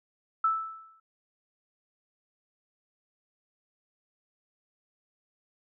sine tone with exponential decay, 1316 Hz, E6, 3 cents flat, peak -20 dBFS, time 0.44-1 s, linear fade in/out 5 ms, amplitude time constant 120 ms, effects none

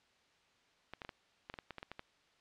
clicks, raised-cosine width 0.3 ms, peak -28 dBFS, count 12, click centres 0.936 / 1.018 / 1.049 / 1.092 / 1.499 / 1.54 / 1.588 / 1.707 / 1.783 / 1.829 / 1.916 / 1.994 s, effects white hiss -70 dBFS RMS until 2.4 s + low-pass 4000 Hz 12 dB/octave

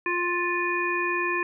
harmonic tone, 351.5 Hz, F4, 11 cents sharp, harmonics 1 / 3 / 5 / 7, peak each -29 / -29 / -29 / -29 dBFS, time 0.06-1.43 s, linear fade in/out 2 ms, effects none

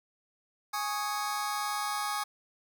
sawtooth chord, Ab suspended fourth, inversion none, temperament just, 830.6 / 1107.5 / 1245.9 Hz, Ab5 / Db6 / Eb6, 0 / -2 / +2 cents, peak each -30 / -33 / -31 dBFS, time 0.73-2.24 s, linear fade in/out 10 ms, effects none

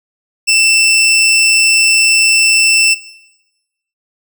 20% pulse tone, 2671 Hz, E7, 22 cents sharp, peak -3 dBFS, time 0.47-2.95 s, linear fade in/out 20 ms, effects noise-tail reverb RT60 1.0 s tail -17 dB re dry

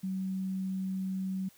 sine tone, 189.5 Hz, F#3, 42 cents sharp, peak -31 dBFS, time 0.03-1.49 s, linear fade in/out 10 ms, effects white hiss -61 dBFS RMS until 1.57 s

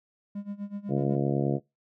triangle tone with tremolo, 202.7 Hz, G#3, 42 cents flat, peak -29 dBFS, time 0.35-1.16 s, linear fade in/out 5 ms, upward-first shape sine, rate 8 Hz, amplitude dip 90%
harmonic tone, 69.8 Hz, C#2, 13 cents sharp, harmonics 2 / 3 / 4 / 5 / 6 / 7 / 8 / 9 / 10, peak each -27 / -31 / -32 / -31 / -36 / -35 / -40 / -38 / -40 dBFS, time 0.88-1.6 s, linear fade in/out 50 ms
effects noise-tail reverb RT60 0.2 s tail -21 dB re dry

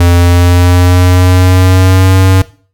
square tone with pitch glide, 87 to 94.33 Hz, F2 to F#2, -6 to +34 cents, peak -4 dBFS, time 0-2.42 s, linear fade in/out 5 ms, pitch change +140 cents, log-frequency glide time 0.16-2.15 s, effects noise-tail reverb RT60 0.4 s tail -18 dB re dry

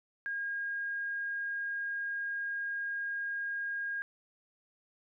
sine tone, 1625 Hz, G#6, 38 cents flat, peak -33 dBFS, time 0.26-4.02 s, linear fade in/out 0 ms, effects none

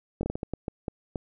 slowing click train, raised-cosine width 2 ms, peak -17 dBFS, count 10, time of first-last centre 0.21-1.158 s, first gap 21 ms, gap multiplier 1.38, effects none

